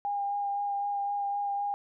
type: tone with vibrato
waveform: sine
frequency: 808 Hz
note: G#5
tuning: 48 cents flat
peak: -28 dBFS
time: 0.05-1.74 s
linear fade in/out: 0 ms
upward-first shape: sine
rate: 3.9 Hz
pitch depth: 14 cents each way
effects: none